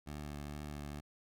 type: tone with vibrato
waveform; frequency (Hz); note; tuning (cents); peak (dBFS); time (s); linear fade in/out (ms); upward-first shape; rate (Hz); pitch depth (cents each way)
15% pulse; 73.5; D2; +2; -36; 0.06-1.01; 20; triangle; 2.2; 26
effects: none